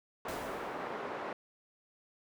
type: band-pass noise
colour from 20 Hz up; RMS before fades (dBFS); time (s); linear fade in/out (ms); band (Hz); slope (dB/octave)
pink; -40; 0.25-1.33; 2; 390 to 1300; 12
type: noise with exponential decay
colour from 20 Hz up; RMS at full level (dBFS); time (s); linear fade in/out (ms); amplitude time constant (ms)
pink; -43; 0.28-1.16; 5; 190
effects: none